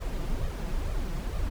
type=noise with flanger; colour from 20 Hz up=brown; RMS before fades=-30 dBFS; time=0-1.5 s; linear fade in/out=20 ms; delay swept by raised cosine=1.6 to 6 ms; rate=2.2 Hz; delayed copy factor=+0.7; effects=none